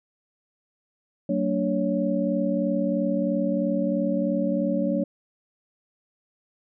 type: tone cluster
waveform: sine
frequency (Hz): 187.9 / 227.8 / 290.9 / 559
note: F#3 / A#3 / D4 / C#5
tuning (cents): +27 / -40 / -16 / +14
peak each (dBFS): -27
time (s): 1.29-5.04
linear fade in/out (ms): 5
effects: none